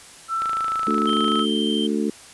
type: tone with pitch glide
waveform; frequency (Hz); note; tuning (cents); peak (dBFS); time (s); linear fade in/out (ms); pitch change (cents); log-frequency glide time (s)
sine; 1334 to 1298.3; E6 to E6; +20 to -27; -21; 0.28-1.46; 50; -47; 0.39-1.2
type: click train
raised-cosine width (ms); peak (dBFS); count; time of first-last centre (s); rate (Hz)
0.3; -17; 27; 0.42-1.394; 26.7
type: harmonic tone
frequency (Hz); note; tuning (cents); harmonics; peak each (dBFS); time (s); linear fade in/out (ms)
73.42; D2; 0; 3 / 4 / 5 / 6; -23 / -25 / -27 / -29; 0.87-2.1; 5
type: tone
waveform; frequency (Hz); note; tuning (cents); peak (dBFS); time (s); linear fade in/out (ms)
triangle; 3136; G7; 0; -24; 1.07-1.87; 5
effects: white hiss -44 dBFS RMS until 2.33 s + resampled to 24000 Hz